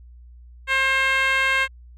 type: tone with band-pass filter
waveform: 10% pulse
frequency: 533 Hz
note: C5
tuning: 32 cents sharp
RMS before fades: -20 dBFS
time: 0.67-1.68 s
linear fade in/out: 50 ms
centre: 1900 Hz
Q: 1.5
effects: added 60 Hz sine -42 dBFS peak until 1.97 s